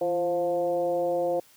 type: tone with frequency modulation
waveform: sine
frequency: 525 Hz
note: C5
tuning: 6 cents sharp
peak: -23 dBFS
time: 0.01-1.4 s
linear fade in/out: 5 ms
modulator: 181 Hz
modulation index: 0.89
effects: white hiss -57 dBFS RMS until 1.56 s + high-pass 80 Hz 12 dB/octave